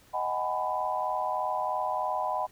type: chord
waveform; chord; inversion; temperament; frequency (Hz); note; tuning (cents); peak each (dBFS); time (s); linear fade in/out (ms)
sine; G# minor seventh; second; just; 623 / 747.5 / 830.6 / 996.7; D#5 / F#5 / G#5 / B5; +2 / +17 / 0 / +16; -34 / -32 / -35 / -31; 0.13-2.47; 20
effects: pink hiss -59 dBFS RMS until 2.51 s